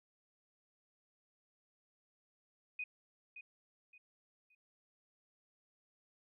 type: tone with echo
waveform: sine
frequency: 2493 Hz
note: D#7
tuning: 3 cents sharp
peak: -38 dBFS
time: 2.79-2.84 s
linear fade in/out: 5 ms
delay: 570 ms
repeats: 3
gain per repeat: -10 dB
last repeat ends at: 4.55 s
effects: none